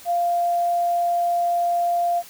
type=tone; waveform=sine; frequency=695 Hz; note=F5; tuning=9 cents flat; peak=-18 dBFS; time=0.05-2.23 s; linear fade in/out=50 ms; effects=white hiss -44 dBFS RMS until 2.29 s